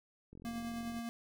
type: click train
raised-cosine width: 3 ms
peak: -40 dBFS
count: 30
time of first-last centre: 0.33-0.989 s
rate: 44 Hz
type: tone with tremolo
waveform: square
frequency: 233.1 Hz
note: A#3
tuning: in tune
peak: -38 dBFS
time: 0.45-1.09 s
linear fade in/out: 0 ms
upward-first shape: triangle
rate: 9.9 Hz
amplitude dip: 35%
effects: none